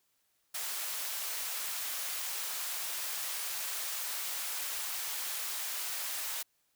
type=high-pass noise; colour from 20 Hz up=white; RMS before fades=-37 dBFS; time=0.54-6.43 s; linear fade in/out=10 ms; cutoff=720 Hz; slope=12 dB/octave; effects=white hiss -75 dBFS RMS until 6.75 s